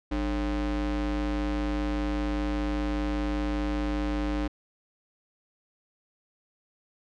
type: ring-modulated tone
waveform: square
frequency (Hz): 123.47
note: B2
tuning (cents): 0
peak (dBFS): -24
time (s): 0.11-4.48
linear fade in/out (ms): 10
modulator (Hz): 176
effects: low-pass 4000 Hz 12 dB/octave